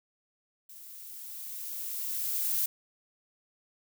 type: noise with level ramp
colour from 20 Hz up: violet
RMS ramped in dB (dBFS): -49 to -28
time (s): 0.69-2.66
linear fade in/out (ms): 5
effects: none